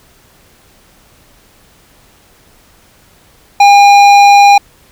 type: tone with hard clipping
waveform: sine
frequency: 808 Hz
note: G#5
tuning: 48 cents flat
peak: -3 dBFS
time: 3.6-4.58 s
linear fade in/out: 5 ms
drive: 12 dB
effects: pink hiss -46 dBFS RMS until 4.91 s